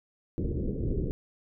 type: low-pass noise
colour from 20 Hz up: pink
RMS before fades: -30 dBFS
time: 0.38-1.11 s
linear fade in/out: 0 ms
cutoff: 460 Hz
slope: 48 dB/octave
effects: none